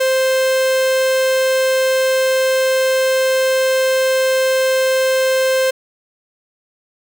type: tone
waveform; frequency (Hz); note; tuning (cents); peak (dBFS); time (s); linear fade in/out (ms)
45% pulse; 523.3; C5; 0; -13; 0-5.71; 10
effects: none